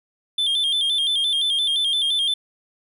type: tone with vibrato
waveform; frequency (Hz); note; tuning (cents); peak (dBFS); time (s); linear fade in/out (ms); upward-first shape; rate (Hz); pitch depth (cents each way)
triangle; 3369; G#7; +24; -17; 0.38-2.34; 5; square; 5.8; 75
effects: none